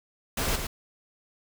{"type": "noise with echo", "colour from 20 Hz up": "pink", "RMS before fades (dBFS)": -28, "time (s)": [0.37, 0.56], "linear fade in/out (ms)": 5, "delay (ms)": 110, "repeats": 1, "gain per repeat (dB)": -5, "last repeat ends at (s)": 0.67, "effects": []}